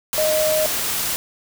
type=tone in noise; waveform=sine; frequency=620 Hz; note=D#5; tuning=6 cents flat; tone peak=-17 dBFS; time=0.18-0.66 s; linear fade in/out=0 ms; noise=white; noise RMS=-23 dBFS; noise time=0.13-1.16 s; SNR=+3 dB; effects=none